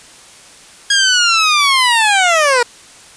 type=linear sweep; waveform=15% pulse; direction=down; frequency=1645 to 466.2 Hz; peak=-3 dBFS; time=0.9-2.63 s; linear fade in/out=5 ms; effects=white hiss -40 dBFS RMS until 3.16 s + resampled to 22050 Hz